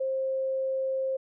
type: tone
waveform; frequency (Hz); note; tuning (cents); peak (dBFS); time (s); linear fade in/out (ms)
sine; 530; C5; +22; -26; 0-1.17; 10
effects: none